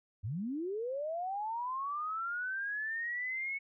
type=linear sweep; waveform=sine; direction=up; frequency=86.9 to 2217 Hz; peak=-34 dBFS; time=0.23-3.59 s; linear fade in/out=20 ms; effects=none